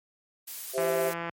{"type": "noise", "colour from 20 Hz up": "blue", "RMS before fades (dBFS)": -38, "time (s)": [0.47, 1.14], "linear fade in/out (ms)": 10}
{"type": "chord", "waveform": "sine", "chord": "C major", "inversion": "second", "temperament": "equal", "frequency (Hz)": [392, 523.3, 659.3], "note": ["G4", "C5", "E5"], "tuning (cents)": [0, 0, 0], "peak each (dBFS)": -29, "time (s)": [0.73, 1.13], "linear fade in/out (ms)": 50}
{"type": "click train", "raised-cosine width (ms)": 0.5, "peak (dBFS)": -19, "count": 88, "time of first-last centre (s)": [0.78, 1.295], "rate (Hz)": 169}
{"effects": ["high-pass 100 Hz 12 dB/octave", "MP3 64 kbps"]}